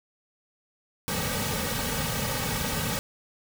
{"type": "noise with comb filter", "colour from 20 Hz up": "pink", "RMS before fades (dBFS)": -29, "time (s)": [1.08, 2.99], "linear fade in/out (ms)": 0, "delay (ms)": 2.9, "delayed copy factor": -0.95, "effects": []}